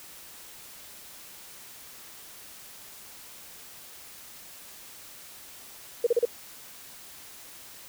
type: tone bursts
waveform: sine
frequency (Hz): 474.9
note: A#4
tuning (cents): +32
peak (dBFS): -18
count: 4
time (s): 6.04-6.253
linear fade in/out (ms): 5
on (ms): 27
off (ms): 35
effects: white hiss -47 dBFS RMS until 7.88 s

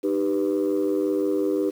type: chord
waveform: sine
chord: Eb augmented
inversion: none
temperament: equal with one note detuned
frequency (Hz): 306.3 / 392 / 493.9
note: Eb4 / G4 / B4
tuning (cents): -27 / 0 / 0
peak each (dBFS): -23 / -23 / -26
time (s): 0.03-1.71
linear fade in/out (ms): 20
effects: tanh soft clip ceiling -15 dBFS + 8-bit

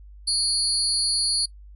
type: tone cluster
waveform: sine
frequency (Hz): 4352 / 4689 / 9780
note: C#8 / D8 / D#9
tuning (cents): -33 / -4 / -31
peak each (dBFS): -23 / -27 / -25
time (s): 0.27-1.46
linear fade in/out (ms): 10
effects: noise-tail reverb RT60 0.1 s tail -24 dB re dry + added 50 Hz sine -42 dBFS peak until 1.75 s

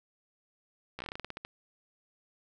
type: slowing click train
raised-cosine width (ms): 0.3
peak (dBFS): -23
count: 13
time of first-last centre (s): 0.99-1.45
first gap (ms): 14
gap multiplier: 1.17
effects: none

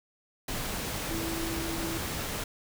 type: tone in noise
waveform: sine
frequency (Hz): 329.6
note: E4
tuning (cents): 0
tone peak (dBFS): -34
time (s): 1.1-1.98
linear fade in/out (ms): 5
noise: pink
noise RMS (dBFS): -34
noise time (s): 0.48-2.44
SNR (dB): -3
effects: none

